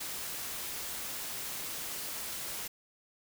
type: noise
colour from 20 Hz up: white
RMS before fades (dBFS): -39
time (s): 0-2.68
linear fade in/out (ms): 10
effects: none